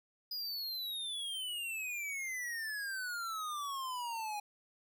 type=exponential sweep; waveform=square; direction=down; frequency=4977 to 820 Hz; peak=-38 dBFS; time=0.31-4.4 s; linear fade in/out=5 ms; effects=none